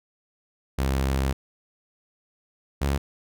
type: tone pair in turn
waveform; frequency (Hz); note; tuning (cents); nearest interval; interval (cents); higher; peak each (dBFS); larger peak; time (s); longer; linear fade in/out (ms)
sawtooth; 67 / 69.71; C2 / C#2; +42 / +10; minor second; 68; second; -18; neither; 0.78-1.33 / 2.81-2.98; first; 10
effects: none